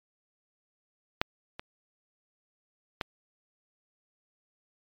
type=clicks; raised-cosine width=0.3 ms; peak=-8 / -22 / -13 dBFS; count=3; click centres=1.215 / 1.595 / 3.012 s; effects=MP3 96 kbps